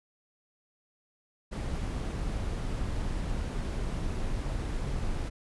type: noise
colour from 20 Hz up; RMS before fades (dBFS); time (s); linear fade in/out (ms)
brown; -32; 1.51-5.3; 20
effects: resampled to 24000 Hz